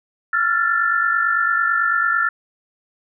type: tone cluster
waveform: sine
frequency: 1355 / 1404 / 1759 Hz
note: E6 / F6 / A6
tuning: +47 / +9 / -1 cents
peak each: -20 dBFS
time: 0.33-2.29 s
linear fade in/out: 5 ms
effects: none